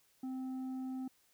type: tone with tanh clipping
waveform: triangle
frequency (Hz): 259.9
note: C4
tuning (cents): -11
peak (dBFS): -39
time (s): 0.23-1.08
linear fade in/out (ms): 5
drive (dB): 10
effects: white hiss -71 dBFS RMS until 1.33 s